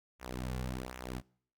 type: tone with flanger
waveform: sawtooth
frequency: 63 Hz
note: B1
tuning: 35 cents sharp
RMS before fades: -40 dBFS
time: 0.19-1.22 s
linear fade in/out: 50 ms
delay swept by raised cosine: 0.21 to 3.21 ms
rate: 1.3 Hz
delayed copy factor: -0.8
effects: noise-tail reverb RT60 0.6 s tail -25 dB re dry